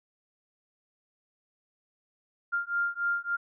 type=beating tone pair; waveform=sine; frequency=1396.9 / 1400.4 Hz; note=F6 / F6; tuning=0 / +4 cents; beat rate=3.5 Hz; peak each=-30 dBFS; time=2.52-3.37 s; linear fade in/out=20 ms; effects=none